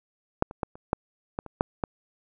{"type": "clicks", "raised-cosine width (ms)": 1, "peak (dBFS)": [-6, -25, -13, -30, -8, -15, -26, -7, -12], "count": 9, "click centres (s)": [0.424, 0.511, 0.632, 0.755, 0.931, 1.389, 1.463, 1.609, 1.838], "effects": []}